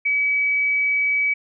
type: tone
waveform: sine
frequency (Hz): 2281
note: C#7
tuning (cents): +49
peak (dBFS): -17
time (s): 0.05-1.34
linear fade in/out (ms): 10
effects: none